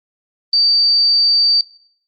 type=tone; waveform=sine; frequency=4627 Hz; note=D8; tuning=27 cents flat; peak=-10 dBFS; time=0.53-1.61 s; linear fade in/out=2 ms; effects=noise-tail reverb RT60 0.6 s tail -19 dB re dry + Opus 32 kbps